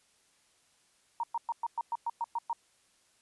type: tone bursts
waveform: sine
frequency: 932.3 Hz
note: A#5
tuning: in tune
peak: -29 dBFS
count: 10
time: 1.2-2.53 s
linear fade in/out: 2 ms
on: 34 ms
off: 110 ms
effects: white hiss -68 dBFS RMS until 3.21 s + resampled to 24000 Hz